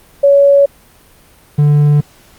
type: tone pair in turn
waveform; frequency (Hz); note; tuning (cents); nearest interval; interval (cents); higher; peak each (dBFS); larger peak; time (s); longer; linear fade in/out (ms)
sine / triangle; 562 / 147.14; C#5 / D3; +24 / +4; octave + major seventh; 2320; first; -4; neither; 0.23-0.66 / 1.58-2.01; neither; 10
effects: pink hiss -45 dBFS RMS until 2.38 s + Opus 32 kbps